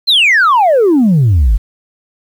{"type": "exponential sweep", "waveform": "sine", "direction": "down", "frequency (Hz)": [4274, 44.83], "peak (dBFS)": -4, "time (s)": [0.07, 1.58], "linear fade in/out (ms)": 20, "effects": ["tanh soft clip ceiling -4 dBFS", "7-bit"]}